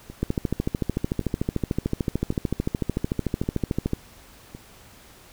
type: two click trains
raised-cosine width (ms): 3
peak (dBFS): -10 / -24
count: 51 / 5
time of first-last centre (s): 0.23-3.934 / 0.1-4.549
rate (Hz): 13.5 / 0.899
effects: pink hiss -50 dBFS RMS until 5.32 s